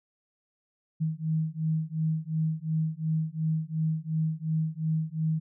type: beating tone pair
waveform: sine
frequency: 157.2 / 160 Hz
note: D#3 / D#3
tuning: +18 / +49 cents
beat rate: 2.8 Hz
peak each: -29 dBFS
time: 1-5.4 s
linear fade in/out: 20 ms
effects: none